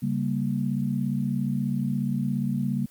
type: chord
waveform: sine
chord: G diminished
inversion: second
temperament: equal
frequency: 138.59 / 196 / 233.1 Hz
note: Db3 / G3 / Bb3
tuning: 0 / 0 / 0 cents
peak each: -28 dBFS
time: 0.02-2.86 s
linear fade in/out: 10 ms
effects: white hiss -56 dBFS RMS until 2.9 s + Opus 32 kbps